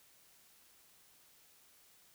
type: silence
effects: white hiss -65 dBFS RMS until 2.14 s